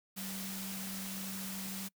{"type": "tone in noise", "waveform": "sine", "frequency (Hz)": 192.3, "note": "G3", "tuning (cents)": -33, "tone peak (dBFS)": -42, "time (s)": [0.16, 1.89], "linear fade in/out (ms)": 20, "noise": "white", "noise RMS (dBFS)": -43, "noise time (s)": [0.16, 1.89], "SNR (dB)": -2, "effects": ["noise-tail reverb RT60 0.1 s tail -26 dB re dry"]}